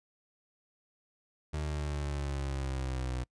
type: linear sweep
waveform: 30% pulse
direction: down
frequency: 76.5 to 62.1 Hz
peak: -30 dBFS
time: 1.53-3.24 s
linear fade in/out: 10 ms
effects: noise-tail reverb RT60 0.1 s tail -25 dB re dry + resampled to 22050 Hz